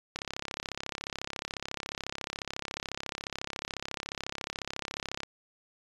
click train, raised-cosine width 0.2 ms, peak -17 dBFS, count 174, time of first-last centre 0.16-5.233 s, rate 34.1 Hz, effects resampled to 24000 Hz

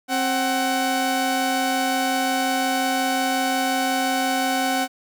sawtooth tone pair together, 265.2 / 750 Hz, C4 / F#5, +23 / +23 cents, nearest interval octave + tritone, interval 1800 cents, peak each -20 / -18 dBFS, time 0.08-4.88 s, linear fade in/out 50 ms, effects none

